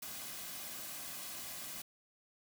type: noise with comb filter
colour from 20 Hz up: white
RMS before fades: -45 dBFS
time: 0.02-1.82 s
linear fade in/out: 5 ms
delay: 2.2 ms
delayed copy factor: -0.5
effects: none